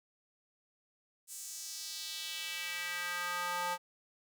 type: tone with high-pass filter sweep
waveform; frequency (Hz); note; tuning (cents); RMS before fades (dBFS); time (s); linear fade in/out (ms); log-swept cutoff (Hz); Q
square; 176.8; F3; +22; -39; 1.27-3.78; 50; 8300 to 840; 2
effects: none